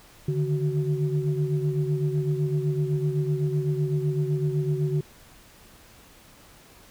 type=tone cluster; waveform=sine; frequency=145.3 / 153.2 / 373.7 Hz; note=D3 / D#3 / F#4; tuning=-18 / -27 / +17 cents; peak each=-24 / -28 / -29 dBFS; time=0.28-5.01 s; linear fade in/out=5 ms; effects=tanh soft clip ceiling -13 dBFS + pink hiss -52 dBFS RMS until 6.9 s